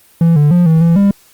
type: tone with pitch steps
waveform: triangle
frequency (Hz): 167 / 147.2 / 175.8 / 161.2 / 167.7 / 199.9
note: E3 / D3 / F3 / E3 / E3 / G3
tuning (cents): +23 / +4 / +12 / -38 / +30 / +34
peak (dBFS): -4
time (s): 0.21-1.11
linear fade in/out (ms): 2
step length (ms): 150
effects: white hiss -47 dBFS RMS until 1.33 s + Opus 32 kbps

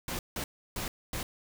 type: noise bursts at uneven times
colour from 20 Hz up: pink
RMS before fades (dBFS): -35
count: 4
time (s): 0.08-0.19 / 0.36-0.44 / 0.76-0.88 / 1.13-1.23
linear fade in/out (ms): 2
effects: none

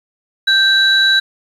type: tone pair together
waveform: sine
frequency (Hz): 1568 / 3924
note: G6 / B7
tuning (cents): 0 / -12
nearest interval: octave + major third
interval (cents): 1588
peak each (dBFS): -11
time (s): 0.47-1.2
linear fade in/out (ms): 10
effects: tanh soft clip ceiling -2 dBFS + 7-bit

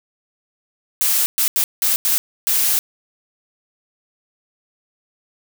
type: noise bursts at uneven times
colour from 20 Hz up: blue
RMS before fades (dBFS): -17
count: 6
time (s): 1.01-1.26 / 1.38-1.48 / 1.56-1.64 / 1.82-1.96 / 2.05-2.18 / 2.47-2.79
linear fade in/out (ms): 0
effects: none

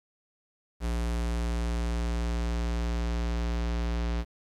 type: tone with low-pass filter sweep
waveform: square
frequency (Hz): 58.27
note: A#1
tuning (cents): 0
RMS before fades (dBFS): -29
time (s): 0.8-4.25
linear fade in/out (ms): 50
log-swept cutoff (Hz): 9900 to 4800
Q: 1
effects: 9-bit

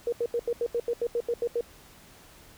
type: tone bursts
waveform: sine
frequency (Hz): 473.4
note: A#4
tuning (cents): +27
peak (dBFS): -24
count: 12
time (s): 0.07-1.609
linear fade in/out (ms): 2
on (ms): 54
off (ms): 81
effects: pink hiss -53 dBFS RMS until 2.57 s

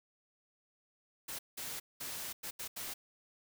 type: noise bursts at uneven times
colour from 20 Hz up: white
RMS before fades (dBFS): -42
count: 6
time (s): 1.28-1.39 / 1.57-1.8 / 2-2.33 / 2.43-2.51 / 2.59-2.68 / 2.76-2.94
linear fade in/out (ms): 10
effects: none

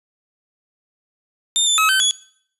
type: tone with pitch steps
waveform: 25% pulse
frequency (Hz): 3619 / 3533 / 1283 / 1540 / 3378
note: A7 / A7 / E6 / G6 / G#7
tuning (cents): +48 / +6 / -47 / -31 / +29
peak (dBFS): -10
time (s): 1.56-2.11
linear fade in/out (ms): 0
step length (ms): 110
effects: noise-tail reverb RT60 0.6 s tail -20 dB re dry + resampled to 32000 Hz

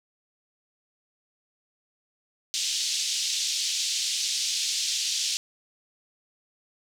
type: band-pass noise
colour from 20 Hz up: white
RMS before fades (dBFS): -28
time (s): 2.54-5.37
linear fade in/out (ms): 0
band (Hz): 3100 to 6600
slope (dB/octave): 24
effects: none

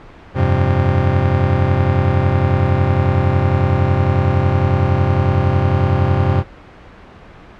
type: chord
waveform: 40% pulse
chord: F suspended second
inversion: none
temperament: just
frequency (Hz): 87.31 / 98.22 / 130.96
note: F2 / G2 / C3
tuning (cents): 0 / +4 / +2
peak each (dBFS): -16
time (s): 0.34-6.44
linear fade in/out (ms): 50
effects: pink hiss -39 dBFS RMS until 7.59 s + low-pass 2000 Hz 12 dB/octave

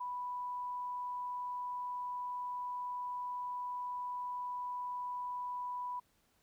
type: tone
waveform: sine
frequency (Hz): 987.8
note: B5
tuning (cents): 0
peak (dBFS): -37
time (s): 0-6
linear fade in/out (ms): 10
effects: pink hiss -73 dBFS RMS until 6.42 s

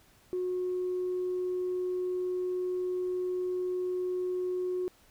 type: tone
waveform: sine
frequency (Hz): 364.2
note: F#4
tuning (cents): -27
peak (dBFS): -28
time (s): 0.33-4.88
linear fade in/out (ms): 0
effects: tanh soft clip ceiling -25 dBFS + pink hiss -62 dBFS RMS until 5.1 s

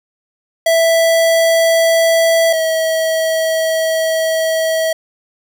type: tone pair in turn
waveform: square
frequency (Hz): 659.3 / 644.6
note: E5 / E5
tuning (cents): 0 / -39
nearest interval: unison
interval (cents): 39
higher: first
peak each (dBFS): -10 / -14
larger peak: first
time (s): 0.66-2.53 / 2.53-4.93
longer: second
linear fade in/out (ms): 5
effects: 8-bit

